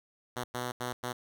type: tone bursts at uneven times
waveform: 5% pulse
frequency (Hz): 123.47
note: B2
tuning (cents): 0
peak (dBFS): -22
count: 4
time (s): 0.36-0.44 / 0.54-0.72 / 0.8-0.93 / 1.03-1.13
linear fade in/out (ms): 10
effects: none